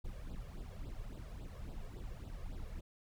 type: noise with flanger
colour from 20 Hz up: brown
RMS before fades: -45 dBFS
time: 0.04-2.81 s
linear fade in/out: 10 ms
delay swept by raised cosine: 0.23 to 1.83 ms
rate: 3.6 Hz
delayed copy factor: +0.8
effects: none